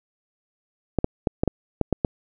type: clicks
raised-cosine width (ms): 2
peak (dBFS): -6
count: 8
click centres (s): 0.987 / 1.044 / 1.272 / 1.435 / 1.477 / 1.813 / 1.927 / 2.048
effects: none